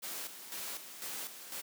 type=noise with tremolo; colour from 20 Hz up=white; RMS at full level=-41 dBFS; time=0.02-1.62 s; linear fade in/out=20 ms; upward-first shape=square; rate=2 Hz; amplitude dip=60%; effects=high-pass 200 Hz 12 dB/octave